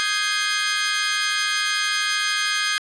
20% pulse chord, Ab major seventh, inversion second, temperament equal, 1244.5 / 1568 / 1661.2 / 2093 Hz, Eb6 / G6 / Ab6 / C7, 0 / 0 / 0 / 0 cents, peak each -22 / -22 / -20 / -21 dBFS, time 0-2.78 s, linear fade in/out 0 ms, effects resampled to 22050 Hz

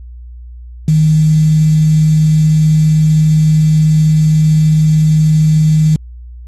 sine tone with quantisation, 155.56 Hz, D#3, in tune, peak -6 dBFS, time 0.88-5.96 s, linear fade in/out 2 ms, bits 5, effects added 60 Hz sine -28 dBFS peak until 6.47 s + AAC 32 kbps

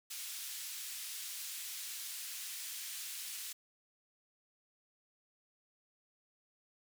white band-pass noise, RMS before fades -44 dBFS, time 0.1-3.53 s, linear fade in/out 10 ms, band 2300 to 14000 Hz, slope 12 dB/octave, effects none

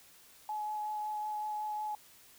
sine tone with vibrato, 848 Hz, G#5, 36 cents sharp, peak -34 dBFS, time 0.49-1.95 s, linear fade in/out 2 ms, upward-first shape sine, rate 5.4 Hz, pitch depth 11 cents each way, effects white hiss -59 dBFS RMS until 2.38 s

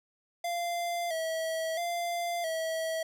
square tone with vibrato, 669 Hz, E5, 25 cents sharp, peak -31 dBFS, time 0.44-3.03 s, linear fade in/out 5 ms, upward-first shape square, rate 0.75 Hz, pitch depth 58 cents each way, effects none

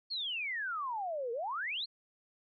sine exponential two-way sweep, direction down then up, 4435 to 450 to 4435 Hz, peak -34 dBFS, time 0.1-1.86 s, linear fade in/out 20 ms, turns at 1.32 s, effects none

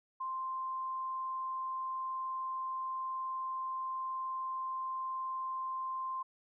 sine tone, 1046.5 Hz, C6, in tune, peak -35 dBFS, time 0.2-6.23 s, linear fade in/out 10 ms, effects none

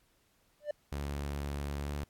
triangle tone with exponential growth, 593 Hz, D5, 17 cents sharp, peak -26 dBFS, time 0.6-0.71 s, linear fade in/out 5 ms, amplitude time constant 23 ms
sawtooth tone with pitch glide, 71.3 to 72.46 Hz, C#2 to D2, +49 to -23 cents, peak -31 dBFS, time 0.92-2.04 s, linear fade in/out 0 ms, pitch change +28 cents, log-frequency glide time 1.82-1.9 s
effects pink hiss -71 dBFS RMS until 2.09 s + AAC 64 kbps

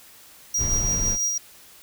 square tone with tremolo, 5730 Hz, F8, 44 cents sharp, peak -21 dBFS, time 0.54-1.38 s, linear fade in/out 5 ms, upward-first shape sine, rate 6 Hz, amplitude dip 35%
brown noise, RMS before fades -27 dBFS, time 0.57-1.18 s, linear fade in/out 50 ms
effects white hiss -49 dBFS RMS until 1.82 s

